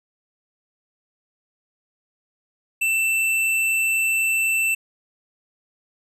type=tone; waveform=square; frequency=2668 Hz; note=E7; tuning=20 cents sharp; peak=-19 dBFS; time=2.81-4.75 s; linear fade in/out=10 ms; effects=resampled to 32000 Hz